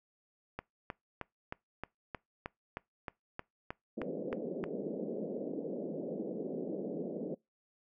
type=click train; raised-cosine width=0.5 ms; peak=-23 dBFS; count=14; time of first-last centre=0.59-4.64 s; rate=3.21 Hz
type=band-pass noise; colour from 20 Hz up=white; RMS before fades=-39 dBFS; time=3.97-7.35 s; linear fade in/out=10 ms; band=170 to 550 Hz; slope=48 dB/octave
effects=noise-tail reverb RT60 0.2 s tail -24 dB re dry